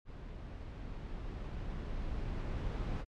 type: noise with level ramp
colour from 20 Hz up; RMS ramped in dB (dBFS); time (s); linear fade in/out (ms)
brown; -46 to -35; 0.05-3.05; 50
effects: low-pass 4000 Hz 12 dB/octave + MP3 96 kbps